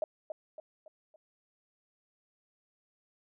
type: tone with echo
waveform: sine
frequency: 622.3 Hz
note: D#5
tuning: in tune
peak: -28 dBFS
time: 0.02-0.04 s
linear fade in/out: 2 ms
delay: 280 ms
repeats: 4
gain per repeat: -7 dB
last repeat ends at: 1.16 s
effects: none

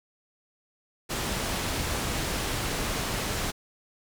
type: low-pass noise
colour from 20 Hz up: pink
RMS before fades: -30 dBFS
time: 1.09-3.52 s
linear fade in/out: 20 ms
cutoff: 11000 Hz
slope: 12 dB/octave
effects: none

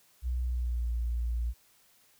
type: tone with pitch glide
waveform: sine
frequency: 61.74 to 58.65 Hz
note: B1 to A#1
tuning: 0 to +11 cents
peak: -28 dBFS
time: 0.22-1.54 s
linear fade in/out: 50 ms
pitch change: -89 cents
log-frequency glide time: 0.46-0.88 s
effects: white hiss -64 dBFS RMS until 2.19 s

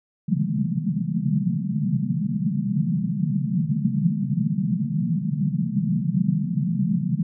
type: band-pass noise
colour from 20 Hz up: white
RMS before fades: -23 dBFS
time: 0.28-7.23 s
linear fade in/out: 2 ms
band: 130 to 220 Hz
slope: 96 dB/octave
effects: none

